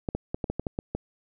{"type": "clicks", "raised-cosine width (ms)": 2, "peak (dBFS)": -15, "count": 9, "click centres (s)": [0.088, 0.15, 0.345, 0.442, 0.5, 0.596, 0.668, 0.789, 0.95], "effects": []}